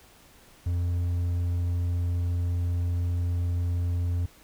triangle tone, 87.31 Hz, F2, in tune, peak -22 dBFS, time 0.66-4.26 s, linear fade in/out 5 ms, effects pink hiss -55 dBFS RMS until 4.43 s

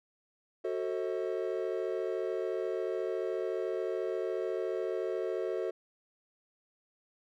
triangle chord, F# diminished seventh, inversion none, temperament just, 370 / 444 / 532.8 / 639.4 Hz, F#4 / A4 / C5 / Eb5, 0 / +16 / +31 / +47 cents, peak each -33 / -34 / -37 / -38 dBFS, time 0.64-5.71 s, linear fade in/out 10 ms, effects none

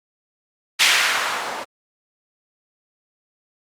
violet noise with low-pass filter sweep, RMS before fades -20 dBFS, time 0.79-1.65 s, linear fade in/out 20 ms, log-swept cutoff 2700 to 670 Hz, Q 1.3, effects Opus 48 kbps

